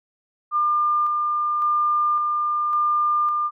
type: tone with tremolo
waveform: sine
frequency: 1200 Hz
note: D6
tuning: 37 cents sharp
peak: -17 dBFS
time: 0.51-3.51 s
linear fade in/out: 50 ms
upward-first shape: square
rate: 0.9 Hz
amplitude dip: 25%
effects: none